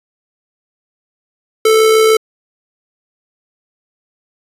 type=tone with amplitude modulation; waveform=square; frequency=440 Hz; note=A4; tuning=in tune; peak=-6 dBFS; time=1.65-2.17 s; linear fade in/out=5 ms; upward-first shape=sine; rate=66.7 Hz; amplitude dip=35%; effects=resampled to 32000 Hz